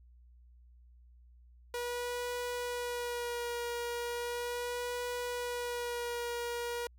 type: tone with vibrato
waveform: sawtooth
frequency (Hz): 482.3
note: B4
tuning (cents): -41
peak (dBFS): -31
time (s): 1.74-6.87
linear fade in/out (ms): 2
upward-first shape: sine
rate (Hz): 0.37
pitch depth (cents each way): 22
effects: added 60 Hz sine -56 dBFS peak until 6.98 s